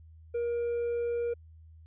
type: tone with hard clipping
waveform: triangle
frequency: 473.6 Hz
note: A#4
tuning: 27 cents sharp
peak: -29 dBFS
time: 0.34-1.34 s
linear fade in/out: 10 ms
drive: 5 dB
effects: added 80 Hz sine -50 dBFS peak until 1.86 s + resampled to 8000 Hz